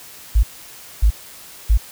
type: tone bursts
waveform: sine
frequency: 53 Hz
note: G#1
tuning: 36 cents sharp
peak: -9 dBFS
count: 3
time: 0.35-1.776 s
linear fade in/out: 10 ms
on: 82 ms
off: 590 ms
effects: white hiss -40 dBFS RMS until 1.91 s